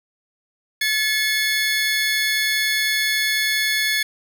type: tone pair together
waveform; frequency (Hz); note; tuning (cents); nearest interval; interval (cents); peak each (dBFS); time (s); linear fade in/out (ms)
25% pulse; 1725 / 2182; A6 / C#7; -35 / -28; major third; 407; -17 / -18; 0.81-4.03; 5
effects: none